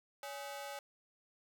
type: ring-modulated tone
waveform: sawtooth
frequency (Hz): 698.5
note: F5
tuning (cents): 0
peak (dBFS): -36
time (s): 0.23-0.79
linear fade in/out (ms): 2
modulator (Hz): 133
effects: none